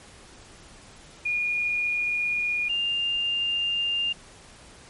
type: tone pair in turn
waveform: sine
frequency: 2436 / 2801 Hz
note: D#7 / F7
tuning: -37 / +4 cents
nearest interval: major second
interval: 241 cents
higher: second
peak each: -23 dBFS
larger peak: neither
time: 1.25-2.69 / 2.69-4.13 s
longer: neither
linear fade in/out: 10 ms
effects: pink hiss -49 dBFS RMS until 4.89 s + MP3 48 kbps